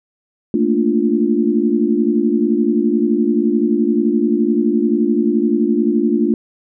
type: chord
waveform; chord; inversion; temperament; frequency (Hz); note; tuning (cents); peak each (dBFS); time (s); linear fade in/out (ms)
sine; Bb major seventh; third; equal with one note detuned; 220 / 231.6 / 293.7 / 349.2; A3 / Bb3 / D4 / F4; 0 / -11 / 0 / 0; -18; 0.54-6.34; 2
effects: none